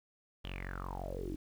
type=tone with low-pass filter sweep; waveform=sawtooth; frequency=46 Hz; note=F#1; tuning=9 cents flat; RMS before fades=-41 dBFS; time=0.44-1.36 s; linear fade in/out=10 ms; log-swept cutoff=3300 to 290 Hz; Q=9.6; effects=10-bit